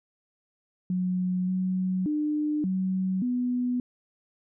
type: tone with pitch steps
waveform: sine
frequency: 182.7 / 185.6 / 300.6 / 187.7 / 247.4 Hz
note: F#3 / F#3 / D4 / F#3 / B3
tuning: -22 / +6 / +40 / +25 / +3 cents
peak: -24 dBFS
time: 0.9-3.8 s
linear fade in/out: 2 ms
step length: 580 ms
effects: none